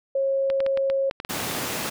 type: tone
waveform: sine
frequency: 543 Hz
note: C#5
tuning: 36 cents flat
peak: -20 dBFS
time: 0.15-1.1 s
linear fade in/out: 5 ms
type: clicks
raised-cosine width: 0.3 ms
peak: -16 dBFS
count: 12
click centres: 0.501 / 0.604 / 0.664 / 0.774 / 0.9 / 1.111 / 1.201 / 1.249 / 1.357 / 1.402 / 1.512 / 1.55 s
type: high-pass noise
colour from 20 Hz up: pink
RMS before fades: -29 dBFS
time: 1.29-1.9 s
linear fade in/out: 10 ms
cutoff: 170 Hz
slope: 12 dB/octave
effects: none